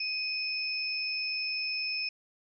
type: tone pair together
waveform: sine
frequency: 2505 / 5253 Hz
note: D#7 / E8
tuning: +11 / -7 cents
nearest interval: octave + minor second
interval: 1282 cents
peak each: -33 / -33 dBFS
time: 0-2.09 s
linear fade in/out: 5 ms
effects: none